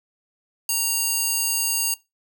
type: tone with high-pass filter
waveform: square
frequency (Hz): 930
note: A#5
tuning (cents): -4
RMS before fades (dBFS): -23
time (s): 0.69-1.94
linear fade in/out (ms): 2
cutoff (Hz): 6200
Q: 0.73
effects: noise-tail reverb RT60 0.2 s tail -19 dB re dry